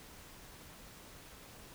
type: silence
effects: pink hiss -54 dBFS RMS until 1.74 s